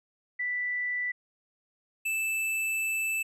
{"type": "tone pair in turn", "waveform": ["sine", "square"], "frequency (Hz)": [1975.5, 2637], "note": ["B6", "E7"], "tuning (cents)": [0, 0], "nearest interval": "perfect fourth", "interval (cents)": 500, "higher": "second", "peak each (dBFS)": -28, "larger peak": "neither", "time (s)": [[0.39, 1.12], [2.05, 3.23]], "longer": "second", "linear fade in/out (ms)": 10, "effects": ["resampled to 32000 Hz"]}